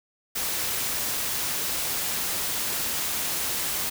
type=noise; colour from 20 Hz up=white; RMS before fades=-28 dBFS; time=0.35-3.9 s; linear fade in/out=10 ms; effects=none